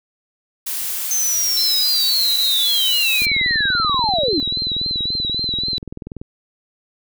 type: noise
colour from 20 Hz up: blue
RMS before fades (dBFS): -24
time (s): 0.66-3.26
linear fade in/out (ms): 10
type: linear sweep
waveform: sine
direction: down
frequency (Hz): 6272 to 257.4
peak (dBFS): -17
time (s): 1.11-4.4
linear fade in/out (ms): 0
type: tone with vibrato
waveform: sine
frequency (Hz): 3987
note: B7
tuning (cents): +16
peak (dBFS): -19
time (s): 1.57-5.78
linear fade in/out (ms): 0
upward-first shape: triangle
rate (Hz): 3.7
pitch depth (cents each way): 78
type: click train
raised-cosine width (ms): 3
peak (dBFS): -18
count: 63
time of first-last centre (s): 3.22-6.215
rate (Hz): 20.7
effects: none